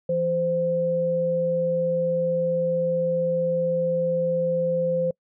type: tone pair together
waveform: sine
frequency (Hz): 167.6 / 518.4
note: E3 / C5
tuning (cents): +29 / -16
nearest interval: octave + minor sixth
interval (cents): 1955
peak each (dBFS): -29 / -21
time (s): 0.09-5.11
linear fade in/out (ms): 5
effects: noise-tail reverb RT60 0.1 s tail -26 dB re dry